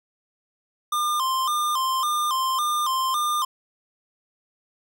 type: tone with vibrato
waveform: square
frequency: 1123 Hz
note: C#6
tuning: 22 cents sharp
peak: -22 dBFS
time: 0.92-3.45 s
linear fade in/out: 5 ms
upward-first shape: square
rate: 1.8 Hz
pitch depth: 120 cents each way
effects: none